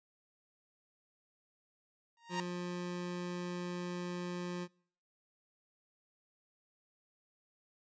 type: tone with exponential growth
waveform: sawtooth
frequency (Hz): 932.3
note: A#5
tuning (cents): 0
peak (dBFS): -28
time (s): 2.17-2.4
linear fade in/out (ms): 1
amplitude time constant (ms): 49
type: tone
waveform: 25% pulse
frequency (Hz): 177.3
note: F3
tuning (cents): +26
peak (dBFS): -34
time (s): 2.29-4.68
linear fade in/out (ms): 50
effects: noise-tail reverb RT60 0.6 s tail -26 dB re dry + resampled to 16000 Hz